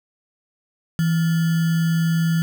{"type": "tone with sample-and-hold", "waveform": "sine", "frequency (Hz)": 164.81, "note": "E3", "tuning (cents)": 0, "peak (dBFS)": -16, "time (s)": [0.99, 2.42], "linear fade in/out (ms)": 0, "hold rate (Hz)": 1575, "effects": []}